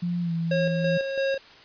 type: tone with pitch glide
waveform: sine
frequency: 174.61 to 166.34 Hz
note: F3 to E3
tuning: 0 to +16 cents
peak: -24 dBFS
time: 0.02-0.98 s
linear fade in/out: 10 ms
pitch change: -84 cents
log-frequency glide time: 0.21-0.33 s
type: tone with tremolo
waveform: square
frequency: 543 Hz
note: C#5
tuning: 36 cents flat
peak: -23 dBFS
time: 0.51-1.38 s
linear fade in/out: 5 ms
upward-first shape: square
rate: 3 Hz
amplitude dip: 45%
effects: white hiss -49 dBFS RMS until 1.64 s + resampled to 11025 Hz